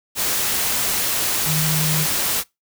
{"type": "tone in noise", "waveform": "sine", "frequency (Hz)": 155.1, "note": "D#3", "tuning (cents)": -5, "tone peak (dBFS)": -20, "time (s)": [1.45, 2.07], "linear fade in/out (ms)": 50, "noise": "white", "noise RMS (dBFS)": -21, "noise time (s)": [0.15, 2.44], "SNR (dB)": -2, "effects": ["noise-tail reverb RT60 0.2 s tail -23 dB re dry"]}